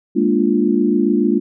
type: chord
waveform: sine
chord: Bb dominant seventh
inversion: third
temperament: equal with one note detuned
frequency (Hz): 207.7 / 234.8 / 293.7 / 349.2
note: Ab3 / Bb3 / D4 / F4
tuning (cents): 0 / +13 / 0 / 0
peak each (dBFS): -18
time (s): 0.15-1.4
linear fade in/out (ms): 20
effects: none